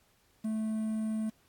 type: tone with quantisation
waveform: triangle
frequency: 218.7 Hz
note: A3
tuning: 10 cents flat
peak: -28 dBFS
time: 0.44-1.3 s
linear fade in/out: 10 ms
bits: 9
effects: pink hiss -68 dBFS RMS until 1.48 s + AAC 64 kbps